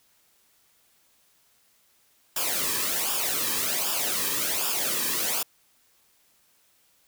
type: noise with flanger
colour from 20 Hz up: white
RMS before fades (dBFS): -27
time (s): 2.36-5.43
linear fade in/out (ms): 5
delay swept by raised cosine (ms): 0.48 to 1.43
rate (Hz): 1.3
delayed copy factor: -0.7
effects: white hiss -64 dBFS RMS until 7.07 s